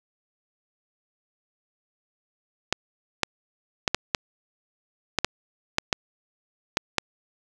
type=clicks; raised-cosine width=0.2 ms; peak=-3 dBFS; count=11; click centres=2.726 / 3.233 / 3.878 / 3.946 / 4.148 / 5.187 / 5.246 / 5.784 / 5.928 / 6.771 / 6.983 s; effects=7-bit